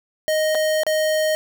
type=tone with dropouts; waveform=square; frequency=622.3 Hz; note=D#5; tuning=in tune; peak=-18 dBFS; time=0.28-1.35 s; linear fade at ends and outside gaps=0 ms; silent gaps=0.548-0.552 / 0.834-0.866 s; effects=none